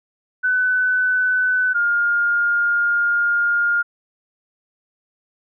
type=tone pair in turn; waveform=sine; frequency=1503 / 1414.1 Hz; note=F#6 / F6; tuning=+27 / +21 cents; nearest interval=minor second; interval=106 cents; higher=first; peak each=-15 dBFS; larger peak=neither; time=0.43-1.74 / 1.74-3.83 s; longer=second; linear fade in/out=20 ms; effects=none